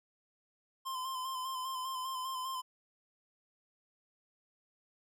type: tone with vibrato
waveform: square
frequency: 1038 Hz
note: C6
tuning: 14 cents flat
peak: -37 dBFS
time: 0.85-2.62 s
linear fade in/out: 20 ms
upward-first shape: square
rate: 5 Hz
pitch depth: 28 cents each way
effects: none